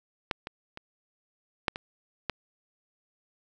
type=clicks; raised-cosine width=0.3 ms; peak=-11 / -20 / -24 / -8 / -19 / -12 dBFS; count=6; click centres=0.312 / 0.471 / 0.774 / 1.682 / 1.759 / 2.297 s; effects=none